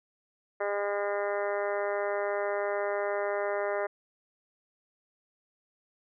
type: harmonic tone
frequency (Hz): 202.9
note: G#3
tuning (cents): -40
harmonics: 2 / 3 / 4 / 5 / 6 / 7 / 8 / 9 / 10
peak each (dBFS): -33 / -31 / -38 / -41 / -41 / -41 / -45 / -41 / -45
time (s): 0.6-3.87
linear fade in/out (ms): 10
effects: none